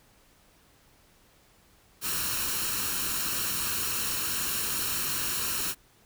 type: noise with comb filter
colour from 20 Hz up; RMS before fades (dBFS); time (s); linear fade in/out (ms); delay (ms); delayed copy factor
white; -30; 2.01-5.75; 50; 0.72; +0.6
effects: pink hiss -61 dBFS RMS until 6.05 s